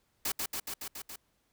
white noise with echo, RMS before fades -32 dBFS, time 0.25-0.32 s, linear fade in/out 5 ms, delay 140 ms, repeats 6, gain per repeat -2 dB, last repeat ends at 1.16 s, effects pink hiss -74 dBFS RMS until 1.52 s

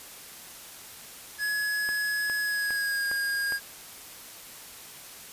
square tone with pitch glide, 1688 to 1625.8 Hz, G#6 to G#6, +28 to -37 cents, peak -27 dBFS, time 1.38-3.6 s, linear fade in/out 50 ms, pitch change -65 cents, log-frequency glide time 2.39-3.06 s
click train, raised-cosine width 0.5 ms, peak -23 dBFS, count 5, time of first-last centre 1.89-3.523 s, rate 2.45 Hz
effects white hiss -45 dBFS RMS until 5.32 s + resampled to 32000 Hz

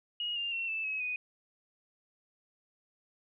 sine tone with pitch steps, 2883 / 2799 / 2718 / 2639 / 2563 / 2488 Hz, F#7 / F7 / F7 / E7 / E7 / D#7, -46 / +3 / -48 / +1 / -49 / -1 cents, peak -32 dBFS, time 0.2-1.16 s, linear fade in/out 2 ms, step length 160 ms, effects none

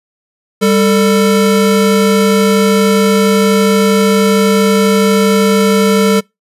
square tone pair together, 198.1 / 444.7 Hz, G3 / A4, +18 / +18 cents, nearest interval octave + major second, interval 1400 cents, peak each -11 dBFS, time 0.61-6.21 s, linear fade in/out 20 ms, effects noise-tail reverb RT60 0.2 s tail -26 dB re dry + resampled to 32000 Hz

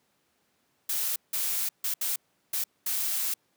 blue noise bursts at uneven times, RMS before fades -29 dBFS, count 6, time 0.89-1.16 / 1.33-1.69 / 1.84-1.94 / 2.01-2.16 / 2.53-2.64 / 2.86-3.34 s, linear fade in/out 5 ms, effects pink hiss -71 dBFS RMS until 3.56 s + high-pass 150 Hz 12 dB/octave

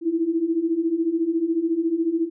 sine beating tone pair, 320 / 334 Hz, D#4 / E4, +49 / +23 cents, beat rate 14 Hz, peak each -25 / -21 dBFS, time 0.01-2.3 s, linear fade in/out 50 ms, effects none

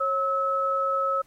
sine tone pair together, 544.8 / 1295 Hz, C#5 / E6, -30 / -31 cents, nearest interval octave + minor third, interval 1499 cents, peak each -27 / -23 dBFS, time 0-1.22 s, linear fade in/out 10 ms, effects pink hiss -61 dBFS RMS until 1.26 s + MP3 64 kbps

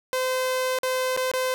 sawtooth tone with dropouts, 514 Hz, C5, 31 cents flat, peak -19 dBFS, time 0.13-1.54 s, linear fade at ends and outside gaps 0 ms, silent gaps 0.787-0.832 / 1.165-1.174 / 1.315-1.337 s, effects none

